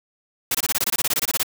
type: noise bursts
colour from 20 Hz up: white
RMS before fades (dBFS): -21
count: 16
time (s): 0.51-1.432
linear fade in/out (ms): 5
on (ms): 37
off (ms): 22
effects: none